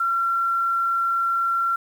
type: tone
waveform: sine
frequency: 1364 Hz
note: F6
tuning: 41 cents flat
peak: -19 dBFS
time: 0-1.76 s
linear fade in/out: 5 ms
effects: 8-bit